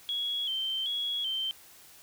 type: tone with vibrato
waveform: sine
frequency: 3226 Hz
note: G7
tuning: 49 cents sharp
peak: -29 dBFS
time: 0.09-1.51 s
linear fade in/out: 0 ms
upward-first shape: square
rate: 1.3 Hz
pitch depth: 59 cents each way
effects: white hiss -54 dBFS RMS until 2.02 s